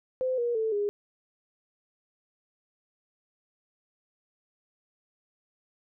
sine tone with pitch steps, 514 / 476.8 / 442.3 / 410.3 Hz, C5 / A#4 / A4 / G#4, -31 / +39 / +9 / -21 cents, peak -25 dBFS, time 0.21-0.89 s, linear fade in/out 0 ms, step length 170 ms, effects none

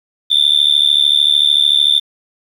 sine tone with amplitude modulation, 3544 Hz, A7, 12 cents sharp, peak -3 dBFS, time 0.3-2 s, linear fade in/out 20 ms, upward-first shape sine, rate 73.4 Hz, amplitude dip 100%, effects tanh soft clip ceiling -4 dBFS + 7-bit

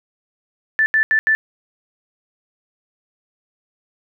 sine tone bursts at uneven times, 1760 Hz, A6, in tune, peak -12 dBFS, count 4, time 0.79-0.86 / 0.94-1.03 / 1.11-1.19 / 1.27-1.35 s, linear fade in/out 0 ms, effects none

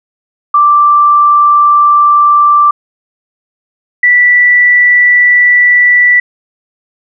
sine tone pair in turn, 1174.7 / 1963.7 Hz, D6 / B6, 0 / -10 cents, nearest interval major sixth, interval 890 cents, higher second, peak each -3 dBFS, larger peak neither, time 0.54-2.71 / 4.03-6.2 s, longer neither, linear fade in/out 5 ms, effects none

